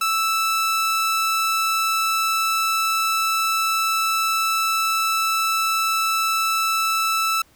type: tone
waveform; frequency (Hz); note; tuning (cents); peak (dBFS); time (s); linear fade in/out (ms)
sawtooth; 1318.5; E6; 0; -15; 0.01-7.42; 5
effects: pink hiss -56 dBFS RMS until 7.55 s